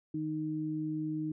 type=tone pair together; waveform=sine; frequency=155 / 310 Hz; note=D#3 / D#4; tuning=-6 / -6 cents; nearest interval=octave; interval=1200 cents; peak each=-38 / -33 dBFS; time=0.14-1.32 s; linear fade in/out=5 ms; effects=none